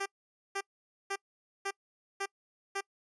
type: tone bursts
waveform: 10% pulse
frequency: 394.6 Hz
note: G4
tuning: 11 cents sharp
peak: -24 dBFS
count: 6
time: 0-2.81 s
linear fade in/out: 10 ms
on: 60 ms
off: 490 ms
effects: noise-tail reverb RT60 0.1 s tail -25 dB re dry + resampled to 22050 Hz